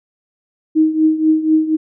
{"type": "tone with tremolo", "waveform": "sine", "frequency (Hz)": 314.1, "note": "D#4", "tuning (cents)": 16, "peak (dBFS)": -7, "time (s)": [0.75, 1.77], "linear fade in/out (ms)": 20, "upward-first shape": "triangle", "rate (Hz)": 4.1, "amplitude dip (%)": 80, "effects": []}